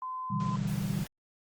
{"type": "tone", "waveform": "sine", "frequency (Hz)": 1026, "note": "C6", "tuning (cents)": -34, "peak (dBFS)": -34, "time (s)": [0.02, 0.56], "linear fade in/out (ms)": 2}
{"type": "chord", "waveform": "sine", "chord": "E minor seventh", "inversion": "second", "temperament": "equal with one note detuned", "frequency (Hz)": [123.47, 148.37, 164.81, 196], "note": ["B2", "D3", "E3", "G3"], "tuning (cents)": [0, 18, 0, 0], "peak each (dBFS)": [-35, -35, -35, -33], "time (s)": [0.3, 1.04], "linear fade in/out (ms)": 10}
{"type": "noise", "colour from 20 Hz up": "pink", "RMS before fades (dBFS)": -44, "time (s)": [0.4, 1.07], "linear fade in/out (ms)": 2}
{"effects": ["Opus 24 kbps"]}